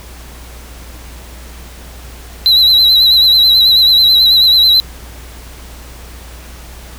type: tone with vibrato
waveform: triangle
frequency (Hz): 3973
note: B7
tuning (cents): +10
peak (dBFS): -4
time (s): 2.46-4.8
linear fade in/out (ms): 0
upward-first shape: sine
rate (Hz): 9.2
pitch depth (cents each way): 57
effects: added 60 Hz sine -31 dBFS peak until 6.98 s + pink hiss -36 dBFS RMS until 6.98 s